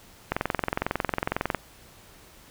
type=click train; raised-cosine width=0.5 ms; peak=-9 dBFS; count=28; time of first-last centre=0.32-1.547 s; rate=22 Hz; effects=pink hiss -52 dBFS RMS until 2.5 s